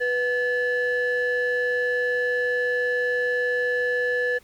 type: ring-modulated tone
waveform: triangle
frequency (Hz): 617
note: D#5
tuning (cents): -15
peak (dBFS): -15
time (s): 0-4.39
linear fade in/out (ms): 20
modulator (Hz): 1110
effects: tanh soft clip ceiling -15 dBFS + pink hiss -56 dBFS RMS until 4.43 s